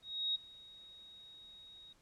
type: tone with ADSR envelope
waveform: sine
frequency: 3780 Hz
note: A#7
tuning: 23 cents sharp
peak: -31 dBFS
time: 0.02-1.93 s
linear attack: 330 ms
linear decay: 14 ms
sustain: -22 dB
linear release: 6 ms
effects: pink hiss -70 dBFS RMS until 2.01 s + low-pass 10000 Hz 12 dB/octave